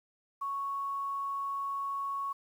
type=tone; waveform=sine; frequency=1108.7 Hz; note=C#6; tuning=in tune; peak=-32 dBFS; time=0.41-2.33 s; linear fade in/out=10 ms; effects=10-bit